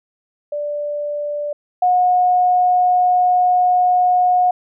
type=tone pair in turn; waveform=sine; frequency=587.3 / 724.7 Hz; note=D5 / F#5; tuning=0 / -36 cents; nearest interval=major third; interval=364 cents; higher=second; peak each=-20 / -11 dBFS; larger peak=second; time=0.52-1.53 / 1.82-4.51 s; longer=second; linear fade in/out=5 ms; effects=none